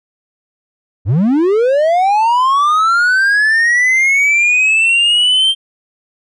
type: linear sweep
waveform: triangle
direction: up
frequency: 81.7 to 3165 Hz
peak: -7 dBFS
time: 1.05-5.55 s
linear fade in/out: 50 ms
effects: resampled to 24000 Hz